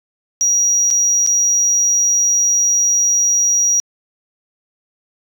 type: tone with dropouts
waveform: sine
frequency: 5750 Hz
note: F8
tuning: 50 cents sharp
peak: -10 dBFS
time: 0.41-3.8 s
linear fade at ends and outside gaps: 0 ms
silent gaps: 0.904-0.91 / 1.264-1.273 s
effects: tanh soft clip ceiling -8 dBFS